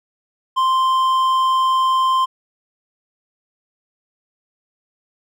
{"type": "tone with hard clipping", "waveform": "triangle", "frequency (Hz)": 1045, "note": "C6", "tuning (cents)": -2, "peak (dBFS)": -15, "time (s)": [0.56, 2.26], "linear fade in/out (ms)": 20, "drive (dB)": 9, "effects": []}